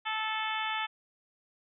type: harmonic tone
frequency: 437 Hz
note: A4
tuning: 12 cents flat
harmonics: 2 / 3 / 4 / 5 / 6 / 7 / 8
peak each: -35 / -37 / -38 / -39 / -40 / -40 / -41 dBFS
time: 0.05-0.87 s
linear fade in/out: 20 ms
effects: none